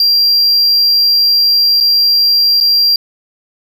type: tone with dropouts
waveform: triangle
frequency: 4748 Hz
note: D8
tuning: 18 cents sharp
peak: -6 dBFS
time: 0-2.96 s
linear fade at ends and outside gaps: 2 ms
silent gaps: 1.803-1.808 / 2.603-2.609 s
effects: none